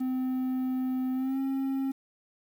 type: tone with pitch glide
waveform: triangle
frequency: 257.4 to 269 Hz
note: C4 to C4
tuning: -28 to +48 cents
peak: -25 dBFS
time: 0-1.92 s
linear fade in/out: 10 ms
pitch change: +76 cents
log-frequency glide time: 1.13-1.39 s
effects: 9-bit